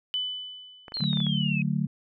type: tone with exponential decay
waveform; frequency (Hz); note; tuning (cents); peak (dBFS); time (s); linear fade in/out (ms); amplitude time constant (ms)
sine; 3000; F#7; +23; -24; 0.14-1.2; 0; 230
type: clicks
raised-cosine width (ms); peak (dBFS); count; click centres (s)
0.5; -26; 9; 0.882 / 0.921 / 0.97 / 1.006 / 1.039 / 1.131 / 1.172 / 1.203 / 1.267
type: exponential sweep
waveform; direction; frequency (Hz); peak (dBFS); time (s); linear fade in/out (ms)
sine; down; 4295 to 2514; -29; 0.94-1.62; 2
type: chord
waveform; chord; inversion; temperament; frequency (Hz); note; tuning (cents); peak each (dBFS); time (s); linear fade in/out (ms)
sine; D major; none; just; 146.83 / 183.54 / 220.2; D3 / F#3 / A3; 0 / -14 / +2; -27 / -28 / -30; 1-1.87; 10
effects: none